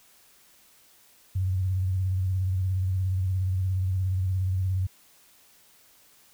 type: tone with vibrato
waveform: sine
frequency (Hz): 93.5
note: F#2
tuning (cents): +19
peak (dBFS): -23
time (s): 1.35-4.87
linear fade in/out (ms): 10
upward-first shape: sine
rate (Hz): 17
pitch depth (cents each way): 50
effects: white hiss -58 dBFS RMS until 6.33 s